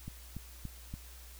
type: click train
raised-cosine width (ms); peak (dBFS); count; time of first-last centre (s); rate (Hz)
5; -28; 4; 0.08-0.94; 3.49
effects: added 60 Hz sine -50 dBFS peak until 1.39 s + white hiss -55 dBFS RMS until 1.39 s